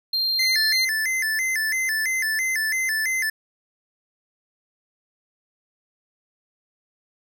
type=tone; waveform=triangle; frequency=4186 Hz; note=C8; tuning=in tune; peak=-19 dBFS; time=0.13-0.85 s; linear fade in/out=5 ms
type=tone with vibrato; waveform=square; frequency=1903 Hz; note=A#6; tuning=35 cents sharp; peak=-22 dBFS; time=0.39-3.3 s; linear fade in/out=5 ms; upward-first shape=square; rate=3 Hz; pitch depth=140 cents each way
effects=none